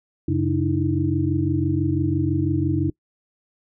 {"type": "tone cluster", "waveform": "sine", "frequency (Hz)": [92.5, 136.8, 298.7, 324.7], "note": ["F#2", "C#3", "D4", "E4"], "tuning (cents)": [0, -23, 29, -26], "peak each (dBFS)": -24, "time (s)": [0.28, 2.9], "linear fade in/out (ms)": 5, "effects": ["noise-tail reverb RT60 0.1 s tail -23 dB re dry"]}